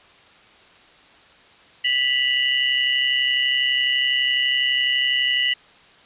sine tone cluster, 1968 / 2834 / 2966 Hz, B6 / F7 / F#7, -7 / +25 / +4 cents, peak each -22 dBFS, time 1.84-5.54 s, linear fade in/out 10 ms, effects white hiss -50 dBFS RMS until 6.05 s + resampled to 8000 Hz

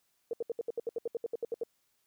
sine tone bursts, 465.2 Hz, A#4, 4 cents flat, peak -30 dBFS, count 15, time 0.31-1.635 s, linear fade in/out 2 ms, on 23 ms, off 70 ms, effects white hiss -75 dBFS RMS until 2.06 s

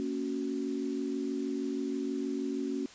sine chord, F# major, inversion first, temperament just, 231.2 / 277.5 / 370 Hz, A#3 / C#4 / F#4, -14 / +2 / 0 cents, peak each -37 / -33 / -37 dBFS, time 0-2.86 s, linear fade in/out 0 ms, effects white hiss -52 dBFS RMS until 2.94 s + resampled to 16000 Hz

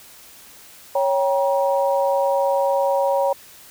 sine chord, G diminished, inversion second, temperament equal with one note detuned, 554.4 / 784 / 950.8 Hz, Db5 / G5 / Bb5, 0 / 0 / +34 cents, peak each -18 / -24 / -23 dBFS, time 0.95-3.33 s, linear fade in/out 5 ms, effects white hiss -45 dBFS RMS until 3.7 s

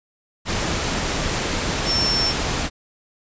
sine tone in noise, 5410 Hz, E8, 44 cents sharp, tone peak -19 dBFS, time 1.85-2.34 s, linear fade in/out 50 ms, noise pink, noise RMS -23 dBFS, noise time 0.45-2.7 s, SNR +1 dB, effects resampled to 16000 Hz

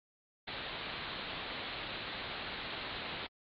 white low-pass noise, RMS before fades -42 dBFS, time 0.47-3.27 s, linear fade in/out 10 ms, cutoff 4200 Hz, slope 96 dB/octave, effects AAC 48 kbps

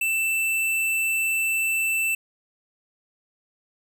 square tone, 2661 Hz, E7, 16 cents sharp, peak -22 dBFS, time 0.01-2.15 s, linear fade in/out 5 ms, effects none

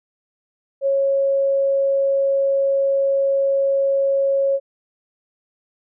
sine tone, 549 Hz, C#5, 17 cents flat, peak -15 dBFS, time 0.81-4.6 s, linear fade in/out 50 ms, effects none

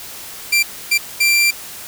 sawtooth tone bursts at uneven times, 2362 Hz, D7, 9 cents sharp, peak -8 dBFS, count 3, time 0.52-0.63 / 0.91-0.98 / 1.2-1.51 s, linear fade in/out 10 ms, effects white hiss -33 dBFS RMS until 1.87 s

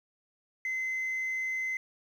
sine tone, 2054 Hz, C7, 33 cents flat, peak -28 dBFS, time 0.65-1.77 s, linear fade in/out 2 ms, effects tanh soft clip ceiling -28 dBFS + 10-bit

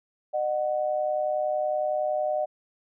sine tone pair together, 609.2 / 740 Hz, D#5 / F#5, -37 / 0 cents, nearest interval minor third, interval 337 cents, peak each -25 / -29 dBFS, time 0.33-2.46 s, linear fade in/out 20 ms, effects none

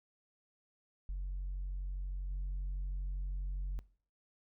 sine tone with level steps, 46.25 Hz, F#1, in tune, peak -34 / -32 dBFS, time 1.09-3.79 s, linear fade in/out 0 ms, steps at 2.3 s, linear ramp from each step 10 ms, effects noise-tail reverb RT60 0.5 s tail -23 dB re dry + tanh soft clip ceiling -34 dBFS

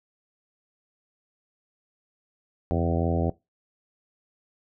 harmonic tone with a mistuned harmonic, 84 Hz, E2, 33 cents sharp, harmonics 1 / 2 / 3 / 4 / 5 / 6 / 7 / 8 / 9, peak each -26 / -29 / -31 / -32 / -33 / -34 / -34 / -35 / -36 dBFS, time 2.71-3.3 s, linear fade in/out 0 ms, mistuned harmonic 1, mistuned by +68 cents, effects noise-tail reverb RT60 0.2 s tail -19 dB re dry

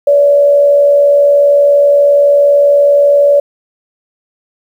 sine tone with frequency modulation, 573 Hz, D5, 43 cents flat, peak -4 dBFS, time 0.07-3.4 s, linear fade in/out 5 ms, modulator 72.4 Hz, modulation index 0.29, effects 7-bit

